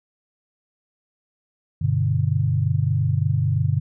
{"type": "chord", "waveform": "sine", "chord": "G major", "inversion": "none", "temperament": "equal", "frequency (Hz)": [98, 123.47, 146.83], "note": ["G2", "B2", "D3"], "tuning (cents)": [0, 0, 0], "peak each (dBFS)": -22, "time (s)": [1.81, 3.8], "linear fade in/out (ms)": 10, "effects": []}